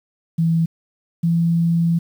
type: tone pair in turn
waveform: sine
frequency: 164.81 / 167.98 Hz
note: E3 / E3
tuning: 0 / +33 cents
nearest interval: unison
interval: 33 cents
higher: second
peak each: -14 dBFS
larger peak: neither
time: 0.38-0.66 / 1.23-1.99 s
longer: second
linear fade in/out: 10 ms
effects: 8-bit